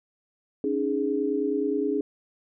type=chord; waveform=sine; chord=C# suspended second; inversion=none; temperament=equal with one note detuned; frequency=277.2 / 306.7 / 415.3 Hz; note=C#4 / D#4 / G#4; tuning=0 / -25 / 0 cents; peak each=-28 / -29 / -26 dBFS; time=0.64-2.01 s; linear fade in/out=2 ms; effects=none